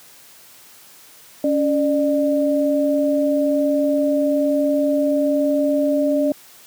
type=tone pair together; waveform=sine; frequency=280.9 / 598 Hz; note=C#4 / D5; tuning=+23 / +31 cents; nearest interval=octave + minor second; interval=1308 cents; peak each=-18 dBFS; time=1.44-6.32 s; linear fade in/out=2 ms; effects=white hiss -46 dBFS RMS until 6.66 s + high-pass 100 Hz 12 dB/octave